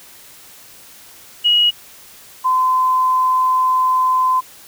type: tone pair in turn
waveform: sine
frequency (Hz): 2900 / 1025.3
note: F#7 / C6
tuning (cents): -35 / -35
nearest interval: octave + tritone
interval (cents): 1800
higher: first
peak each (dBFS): -10 / -12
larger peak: first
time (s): 1.44-1.71 / 2.44-4.41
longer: second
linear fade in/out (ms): 20
effects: white hiss -42 dBFS RMS until 4.67 s